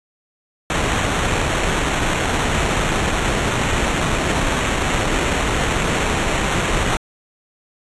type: noise with sample-and-hold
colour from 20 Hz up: pink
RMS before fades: -19 dBFS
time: 0.7-6.97 s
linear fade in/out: 2 ms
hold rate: 4900 Hz
effects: resampled to 24000 Hz